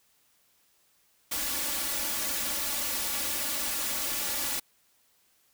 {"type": "noise with comb filter", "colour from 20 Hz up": "white", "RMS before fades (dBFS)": -31, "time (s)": [1.31, 4.6], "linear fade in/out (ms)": 10, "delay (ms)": 3.5, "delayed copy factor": 0.95, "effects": ["white hiss -67 dBFS RMS until 5.53 s"]}